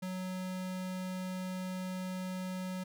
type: tone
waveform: square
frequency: 185 Hz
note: F#3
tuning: in tune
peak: -37 dBFS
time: 0.02-2.84 s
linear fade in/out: 10 ms
effects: none